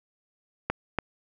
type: clicks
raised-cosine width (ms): 0.5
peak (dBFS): -10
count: 2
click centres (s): 0.7 / 0.987
effects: none